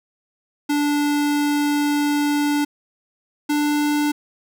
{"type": "tone pair in turn", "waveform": "square", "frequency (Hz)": [291.9, 295], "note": ["D4", "D4"], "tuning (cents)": [-10, 8], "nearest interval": "unison", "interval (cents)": 18, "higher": "second", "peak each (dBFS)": -18, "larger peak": "neither", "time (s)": [[0.69, 2.65], [3.49, 4.12]], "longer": "first", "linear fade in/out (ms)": 10, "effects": []}